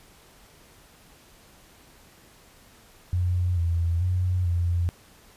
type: tone with pitch steps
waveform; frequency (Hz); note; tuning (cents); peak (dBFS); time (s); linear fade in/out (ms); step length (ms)
sine; 89.4 / 84.6 / 90.9 / 86.7; F2 / E2 / F#2 / F2; +41 / +45 / -30 / -12; -21; 3.13-4.89; 0; 440
effects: pink hiss -54 dBFS RMS until 5.36 s + resampled to 32000 Hz